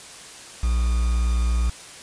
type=tone with quantisation; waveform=triangle; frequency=59 Hz; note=A#1; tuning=22 cents sharp; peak=-16 dBFS; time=0.63-1.7 s; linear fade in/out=5 ms; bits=6; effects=white hiss -41 dBFS RMS until 2.02 s + resampled to 22050 Hz